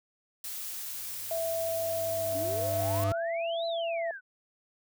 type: noise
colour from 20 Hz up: blue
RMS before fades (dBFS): -38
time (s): 0.44-3.04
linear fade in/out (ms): 2
type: tone with exponential growth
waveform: square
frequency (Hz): 100.6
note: G2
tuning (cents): +45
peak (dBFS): -28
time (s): 0.82-3.12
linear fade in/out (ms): 0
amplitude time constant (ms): 500
type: tone with pitch glide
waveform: sine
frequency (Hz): 659.3 to 669.7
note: E5 to E5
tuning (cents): 0 to +27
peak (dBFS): -29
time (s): 1.31-4.11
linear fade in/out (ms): 2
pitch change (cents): +27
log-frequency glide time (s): 2.41-2.82
type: exponential two-way sweep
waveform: sine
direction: up then down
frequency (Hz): 259.2 to 4088 to 1458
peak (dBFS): -38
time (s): 2.32-4.21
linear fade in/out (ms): 50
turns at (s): 3.66
effects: none